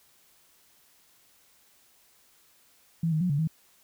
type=tone with pitch steps; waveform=sine; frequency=165.2 / 156.2 / 180 / 142.9 / 159.7 Hz; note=E3 / D#3 / F#3 / D3 / D#3; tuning=+4 / +7 / -47 / -47 / +45 cents; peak=-23 dBFS; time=3.03-3.475 s; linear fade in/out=5 ms; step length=89 ms; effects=white hiss -62 dBFS RMS until 3.83 s